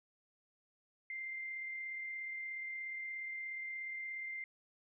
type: tone with amplitude modulation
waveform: sine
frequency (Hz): 2093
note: C7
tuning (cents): 0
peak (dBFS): -39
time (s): 1.1-4.44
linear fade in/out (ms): 2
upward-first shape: sine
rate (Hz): 36.9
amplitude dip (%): 25
effects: none